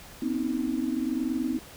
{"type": "tone cluster", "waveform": "sine", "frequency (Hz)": [246.6, 267.6, 315.8], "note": ["B3", "C4", "D#4"], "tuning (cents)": [-2, 39, 26], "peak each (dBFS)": -30, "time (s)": [0.22, 1.59], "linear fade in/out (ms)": 5, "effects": ["pink hiss -47 dBFS RMS until 1.76 s"]}